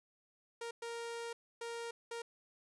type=tone bursts at uneven times; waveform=sawtooth; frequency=466.2 Hz; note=A#4; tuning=in tune; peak=-37 dBFS; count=4; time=0.61-0.71 / 0.82-1.33 / 1.61-1.91 / 2.11-2.22 s; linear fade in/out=5 ms; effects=resampled to 24000 Hz